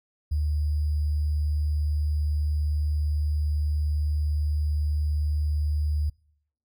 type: tone with sample-and-hold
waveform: sine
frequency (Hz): 74.8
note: D2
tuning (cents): +32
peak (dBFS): -22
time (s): 0.31-6.1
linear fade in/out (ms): 10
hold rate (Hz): 4900
effects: noise-tail reverb RT60 0.7 s tail -26 dB re dry